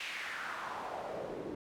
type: noise with band-pass filter sweep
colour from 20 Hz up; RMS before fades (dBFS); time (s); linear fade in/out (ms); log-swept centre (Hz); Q
pink; -41; 0-1.55; 5; 2700 to 340; 2.5
effects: none